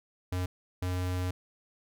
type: tone bursts at uneven times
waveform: square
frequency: 90.8 Hz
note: F#2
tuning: 32 cents flat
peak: -30 dBFS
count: 2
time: 0.32-0.46 / 0.82-1.31 s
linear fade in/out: 5 ms
effects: none